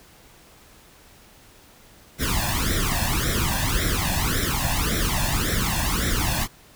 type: noise with flanger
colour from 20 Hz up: pink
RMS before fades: -23 dBFS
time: 2.18-6.48 s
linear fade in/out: 50 ms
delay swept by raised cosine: 0.53 to 1.17 ms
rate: 1.8 Hz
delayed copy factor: +0.9
effects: pink hiss -51 dBFS RMS until 6.75 s